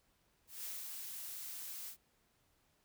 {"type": "noise with ADSR envelope", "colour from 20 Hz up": "blue", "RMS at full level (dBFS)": -43, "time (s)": [0.47, 1.97], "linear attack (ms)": 180, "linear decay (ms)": 160, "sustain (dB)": -3, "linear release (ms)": 90, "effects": ["pink hiss -75 dBFS RMS until 2.84 s"]}